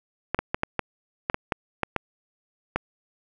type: clicks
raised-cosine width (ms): 0.5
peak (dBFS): -8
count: 11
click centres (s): 0.346 / 0.39 / 0.545 / 0.634 / 0.793 / 1.299 / 1.344 / 1.522 / 1.833 / 1.963 / 2.76
effects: none